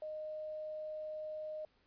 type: tone with quantisation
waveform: sine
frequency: 617 Hz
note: D#5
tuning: 15 cents flat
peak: -40 dBFS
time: 0.02-1.65 s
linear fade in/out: 2 ms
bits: 11
effects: pink hiss -73 dBFS RMS until 1.86 s + resampled to 11025 Hz